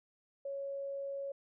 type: tone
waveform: sine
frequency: 554.4 Hz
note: C#5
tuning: in tune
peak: -37 dBFS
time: 0.45-1.32 s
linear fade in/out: 5 ms
effects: none